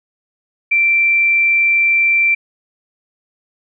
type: tone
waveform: sine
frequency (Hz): 2349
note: D7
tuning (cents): 0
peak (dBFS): -10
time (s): 0.71-2.35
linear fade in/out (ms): 10
effects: none